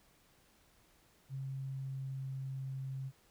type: tone with pitch glide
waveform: sine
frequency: 134.7 to 133.62 Hz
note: C#3 to C3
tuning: -49 to +37 cents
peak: -38 dBFS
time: 1.29-3.12 s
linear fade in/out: 50 ms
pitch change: -14 cents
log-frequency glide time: 1.42-2.41 s
effects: pink hiss -68 dBFS RMS until 3.3 s